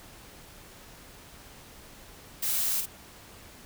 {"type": "noise with echo", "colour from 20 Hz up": "blue", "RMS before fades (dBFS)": -29, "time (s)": [2.42, 2.81], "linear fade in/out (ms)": 10, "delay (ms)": 50, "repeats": 1, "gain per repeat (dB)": -5, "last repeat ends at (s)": 2.86, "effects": ["pink hiss -50 dBFS RMS until 3.65 s"]}